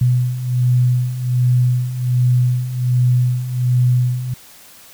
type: beating tone pair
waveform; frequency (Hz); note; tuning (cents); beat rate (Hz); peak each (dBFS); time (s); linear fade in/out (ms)
sine; 123.47 / 124.77; B2 / B2; 0 / +18; 1.3; -19 / -14; 0.01-4.34; 5
effects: white hiss -43 dBFS RMS until 4.93 s